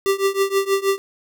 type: tone with tremolo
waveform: square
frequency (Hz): 392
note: G4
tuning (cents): 0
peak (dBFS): -14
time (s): 0.06-0.98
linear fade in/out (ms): 0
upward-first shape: triangle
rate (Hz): 6.3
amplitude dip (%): 95
effects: none